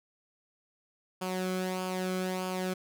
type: tone with flanger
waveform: sawtooth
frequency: 185 Hz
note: F#3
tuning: in tune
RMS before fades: -33 dBFS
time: 1.21-2.74 s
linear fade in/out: 10 ms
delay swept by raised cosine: 0.51 to 1.11 ms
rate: 1.6 Hz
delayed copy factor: -0.6
effects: none